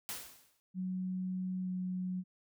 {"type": "noise with exponential decay", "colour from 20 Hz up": "white", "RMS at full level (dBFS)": -38, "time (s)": [0.09, 0.6], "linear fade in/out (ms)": 0, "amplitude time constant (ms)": 110}
{"type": "tone with pitch glide", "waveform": "sine", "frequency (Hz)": [185, 183.51], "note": ["F#3", "F#3"], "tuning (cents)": [0, -14], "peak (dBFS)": -34, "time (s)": [0.74, 2.24], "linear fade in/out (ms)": 50, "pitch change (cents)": -14, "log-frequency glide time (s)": [1.62, 1.69]}
{"effects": []}